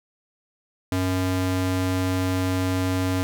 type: ring-modulated tone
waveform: square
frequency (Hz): 185.3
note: F#3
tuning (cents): +3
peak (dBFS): -19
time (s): 0.92-3.23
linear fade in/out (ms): 0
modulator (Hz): 89.5
effects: none